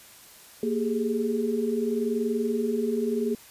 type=tone cluster; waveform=sine; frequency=232.3 / 400.1 / 420.9 Hz; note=A#3 / G4 / G#4; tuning=-6 / +35 / +23 cents; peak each=-27 / -30 / -28 dBFS; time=0.63-3.35 s; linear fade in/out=2 ms; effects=white hiss -50 dBFS RMS until 3.5 s + resampled to 32000 Hz